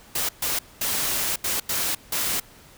white noise bursts at uneven times, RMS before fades -25 dBFS, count 6, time 0.15-0.29 / 0.42-0.59 / 0.81-1.36 / 1.44-1.6 / 1.69-1.95 / 2.12-2.4 s, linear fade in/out 5 ms, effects pink hiss -50 dBFS RMS until 2.77 s

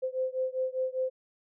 sine beating tone pair, 515 / 520 Hz, C5 / C5, -28 / -11 cents, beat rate 5 Hz, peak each -31 / -32 dBFS, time 0.02-1.1 s, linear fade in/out 20 ms, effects none

